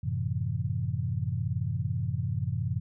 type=chord; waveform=sine; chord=F# half-diminished seventh; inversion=none; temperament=equal; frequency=92.5 / 110 / 130.81 / 164.81 Hz; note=F#2 / A2 / C3 / E3; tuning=0 / 0 / 0 / 0 cents; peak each=-33 / -32 / -32 / -36 dBFS; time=0.03-2.8 s; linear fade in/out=10 ms; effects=none